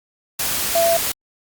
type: tone in noise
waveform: sine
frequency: 673 Hz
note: E5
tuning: 36 cents sharp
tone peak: -14 dBFS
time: 0.75-0.97 s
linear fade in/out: 5 ms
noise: white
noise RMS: -22 dBFS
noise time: 0.39-1.12 s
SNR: +5 dB
effects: Opus 48 kbps